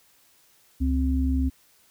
sine tone pair together, 69.3 / 261.3 Hz, C#2 / C4, 0 / -2 cents, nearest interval octave + major seventh, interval 2298 cents, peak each -22 / -25 dBFS, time 0.8-1.5 s, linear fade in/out 20 ms, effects white hiss -60 dBFS RMS until 1.9 s

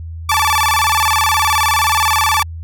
sawtooth tone with vibrato, 1007 Hz, B5, 33 cents sharp, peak -8 dBFS, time 0.29-2.43 s, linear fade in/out 5 ms, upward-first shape square, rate 19 Hz, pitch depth 240 cents each way, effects added 82 Hz sine -25 dBFS peak until 2.63 s

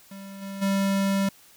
square tone with level steps, 196 Hz, G3, in tune, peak -39 / -34 / -22 dBFS, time 0.11-1.29 s, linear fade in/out 5 ms, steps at 0.41 / 0.61 s, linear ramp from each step 20 ms, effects white hiss -54 dBFS RMS until 1.56 s

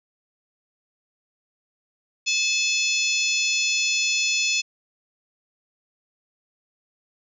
harmonic tone with a mistuned harmonic, 863 Hz, A5, 34 cents flat, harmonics 3 / 4 / 5 / 6 / 7 / 8, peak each -23 / -28 / -31 / -29 / -30 / -29 dBFS, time 2.26-4.62 s, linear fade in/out 20 ms, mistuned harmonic 5, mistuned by -20 cents, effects none

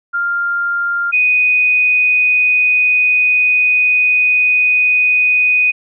sine tone pair in turn, 1396.9 / 2489 Hz, F6 / D#7, 0 / 0 cents, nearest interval minor seventh, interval 1000 cents, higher second, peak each -14 / -9 dBFS, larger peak second, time 0.13-1.12 / 1.12-5.72 s, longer second, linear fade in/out 20 ms, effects none

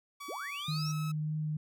sawtooth tone with pitch glide, 1139 to 1293.3 Hz, C#6 to E6, +47 to -33 cents, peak -38 dBFS, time 0.2-1.12 s, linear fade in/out 10 ms, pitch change +220 cents, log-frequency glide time 0.57-0.8 s
sine linear sweep, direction up, 233.1 to 5860 Hz, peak -38 dBFS, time 0.28-0.92 s, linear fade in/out 10 ms
sine tone with vibrato, 153.7 Hz, D#3, 21 cents flat, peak -31 dBFS, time 0.68-1.57 s, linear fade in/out 5 ms, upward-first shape triangle, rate 3.3 Hz, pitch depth 12 cents each way
effects none

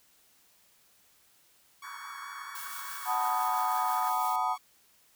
sawtooth tone with vibrato, 1120 Hz, C#6, 18 cents sharp, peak -40 dBFS, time 1.82-4.58 s, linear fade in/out 5 ms, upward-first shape triangle, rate 4.7 Hz, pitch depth 14 cents each way
pink band-pass noise, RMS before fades -45 dBFS, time 1.83-4.1 s, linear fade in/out 10 ms, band 940 to 1800 Hz, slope 96 dB/octave
blue noise with tremolo, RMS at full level -41 dBFS, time 2.55-4.36 s, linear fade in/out 2 ms, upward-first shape triangle, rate 6 Hz, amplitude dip 35%
sine chord, B dominant seventh, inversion second, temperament equal, 740 / 880 / 987.8 / 1244.5 Hz, F#5 / A5 / B5 / D#6, 0 / 0 / 0 / 0 cents, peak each -32 dBFS, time 3.05-4.57 s, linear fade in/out 50 ms
effects white hiss -64 dBFS RMS until 5.15 s

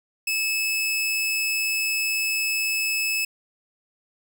sawtooth tone, 2602 Hz, E7, 23 cents flat, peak -19 dBFS, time 0.27-3.25 s, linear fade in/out 5 ms, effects none

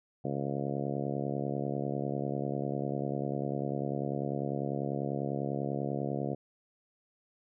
harmonic tone, 70.1 Hz, C#2, 20 cents sharp, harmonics 2 / 3 / 4 / 5 / 6 / 7 / 8 / 9 / 10, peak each -36 / -38 / -39 / -40 / -41 / -41 / -42 / -43 / -43 dBFS, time 0.24-6.35 s, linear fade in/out 10 ms, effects none

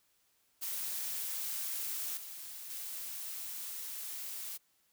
blue noise with level steps, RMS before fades -38 / -46 / -42 dBFS, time 0.61-4.58 s, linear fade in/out 20 ms, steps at 2.17 / 2.7 s, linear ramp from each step 2 ms, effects white hiss -73 dBFS RMS until 4.92 s

